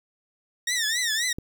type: tone with vibrato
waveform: 15% pulse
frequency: 1851 Hz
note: A#6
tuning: 13 cents flat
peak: -17 dBFS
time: 0.67-1.33 s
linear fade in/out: 5 ms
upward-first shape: triangle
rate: 3.8 Hz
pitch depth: 170 cents each way
type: click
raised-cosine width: 3 ms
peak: -20 dBFS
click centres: 1.385 s
effects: 9-bit